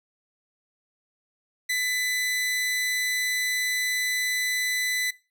sawtooth tone with amplitude modulation, 2000 Hz, B6, 21 cents sharp, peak -19 dBFS, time 1.69-5.11 s, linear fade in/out 10 ms, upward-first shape sine, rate 237 Hz, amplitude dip 30%, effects noise-tail reverb RT60 0.3 s tail -20 dB re dry

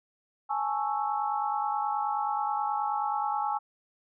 sine chord, A major seventh, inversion third, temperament equal, 830.6 / 880 / 1108.7 / 1318.5 Hz, G#5 / A5 / C#6 / E6, 0 / 0 / 0 / 0 cents, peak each -29 / -34 / -35 / -35 dBFS, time 0.49-3.59 s, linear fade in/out 20 ms, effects none

